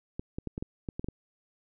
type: clicks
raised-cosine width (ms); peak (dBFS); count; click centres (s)
3; -21; 9; 0.195 / 0.385 / 0.473 / 0.579 / 0.625 / 0.888 / 0.995 / 1.044 / 1.086
effects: none